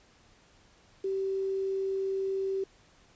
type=tone with quantisation; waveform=sine; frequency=386.4 Hz; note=G4; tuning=25 cents flat; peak=-28 dBFS; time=1.04-2.64 s; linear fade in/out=5 ms; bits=9; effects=pink hiss -61 dBFS RMS until 3.15 s + resampled to 16000 Hz